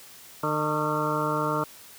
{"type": "harmonic tone with a mistuned harmonic", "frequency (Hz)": 151.6, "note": "D#3", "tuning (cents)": -45, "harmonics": [1, 2, 3, 4, 6, 7, 8, 9], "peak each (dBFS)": [-32, -32, -32, -32, -32, -32, -32, -32], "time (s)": [0.43, 1.64], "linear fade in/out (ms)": 5, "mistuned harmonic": 7, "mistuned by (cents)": 65, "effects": ["white hiss -48 dBFS RMS until 1.98 s", "high-pass 60 Hz 12 dB/octave"]}